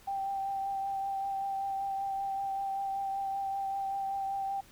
sine tone with vibrato, 784 Hz, G5, in tune, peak -31 dBFS, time 0.07-4.61 s, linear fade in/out 10 ms, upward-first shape triangle, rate 5.2 Hz, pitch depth 18 cents each way, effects pink hiss -58 dBFS RMS until 4.71 s

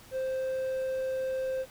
triangle tone, 523.3 Hz, C5, in tune, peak -27 dBFS, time 0.11-1.66 s, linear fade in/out 50 ms, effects pink hiss -53 dBFS RMS until 1.7 s

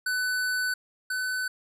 square tone pair in turn, 1500 / 1508.3 Hz, F#6 / F#6, +23 / +33 cents, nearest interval unison, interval 10 cents, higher second, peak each -26 / -28 dBFS, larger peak first, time 0.06-0.74 / 1.1-1.48 s, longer first, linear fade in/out 5 ms, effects resampled to 32000 Hz

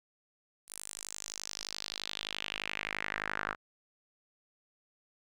sawtooth tone with band-pass filter sweep, 51.6 Hz, G#1, 10 cents flat, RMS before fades -40 dBFS, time 0.67-3.56 s, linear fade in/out 50 ms, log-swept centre 10000 to 1400 Hz, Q 3, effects none

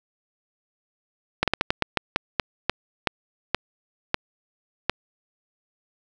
slowing click train, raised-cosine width 0.3 ms, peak -3 dBFS, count 14, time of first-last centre 1.43-4.896 s, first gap 47 ms, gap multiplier 1.26, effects none

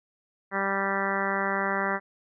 harmonic tone, 196 Hz, G3, in tune, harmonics 1 / 2 / 3 / 4 / 5 / 6 / 7 / 8 / 9 / 10, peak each -34 / -34 / -34 / -34 / -34 / -34 / -34 / -34 / -34 / -34 dBFS, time 0.51-2 s, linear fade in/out 50 ms, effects none

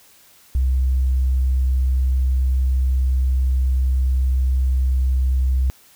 triangle tone with tanh clipping, 64.8 Hz, C2, 16 cents flat, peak -15 dBFS, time 0.55-5.7 s, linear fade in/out 0 ms, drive 5 dB, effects white hiss -51 dBFS RMS until 5.95 s

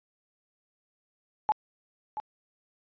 sine tone with echo, 855 Hz, A5, 50 cents flat, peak -20 dBFS, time 1.49-1.52 s, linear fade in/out 0 ms, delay 680 ms, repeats 1, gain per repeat -11 dB, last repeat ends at 2.2 s, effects resampled to 11025 Hz

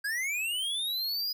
square linear sweep, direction up, 1597 to 4978 Hz, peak -30 dBFS, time 0.04-1.33 s, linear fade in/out 10 ms, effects none

